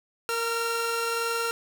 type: tone pair together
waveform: sawtooth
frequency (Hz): 464.4 / 1371.7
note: A#4 / F6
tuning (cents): -7 / -32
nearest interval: octave + perfect fifth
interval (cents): 1875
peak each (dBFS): -25 / -25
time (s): 0.29-1.51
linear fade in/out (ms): 0
effects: none